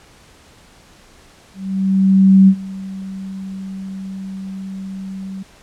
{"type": "tone with ADSR envelope", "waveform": "sine", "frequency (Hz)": 192, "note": "G3", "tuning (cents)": -36, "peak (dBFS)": -4, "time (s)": [1.54, 5.43], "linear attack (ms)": 940, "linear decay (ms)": 69, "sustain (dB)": -21, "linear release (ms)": 7, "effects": ["pink hiss -47 dBFS RMS until 5.62 s", "low-pass 9000 Hz 12 dB/octave"]}